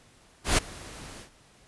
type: noise with ADSR envelope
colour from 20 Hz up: pink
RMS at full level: -20 dBFS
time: 0.44-1.3 s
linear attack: 140 ms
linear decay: 10 ms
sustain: -23 dB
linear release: 110 ms
effects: pink hiss -58 dBFS RMS until 1.67 s + resampled to 24000 Hz